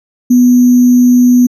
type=tone with sample-and-hold; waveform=sine; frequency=246.9 Hz; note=B3; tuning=in tune; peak=-3 dBFS; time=0.3-1.47 s; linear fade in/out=10 ms; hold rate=6300 Hz; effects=resampled to 32000 Hz